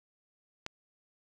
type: click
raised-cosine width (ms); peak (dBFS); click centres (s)
0.2; -19; 0.664
effects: none